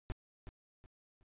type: noise with echo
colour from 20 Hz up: brown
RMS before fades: -36 dBFS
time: 0.1-0.12 s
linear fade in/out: 0 ms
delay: 370 ms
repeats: 3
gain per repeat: -10 dB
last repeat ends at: 1.23 s
effects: resampled to 8000 Hz